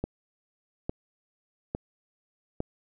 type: click train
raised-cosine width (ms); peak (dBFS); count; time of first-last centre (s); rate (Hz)
2; -16; 4; 0.04-2.604; 1.17
effects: none